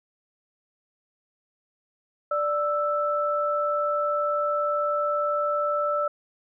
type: tone pair together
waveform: sine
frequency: 588.4 / 1321 Hz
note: D5 / E6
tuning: +3 / +3 cents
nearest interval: octave + major second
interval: 1400 cents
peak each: -25 dBFS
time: 2.31-6.08 s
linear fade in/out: 5 ms
effects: none